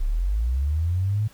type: linear sweep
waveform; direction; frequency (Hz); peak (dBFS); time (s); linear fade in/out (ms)
sine; up; 30.76 to 110; -20; 0-1.28; 10
effects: pink hiss -53 dBFS RMS until 1.33 s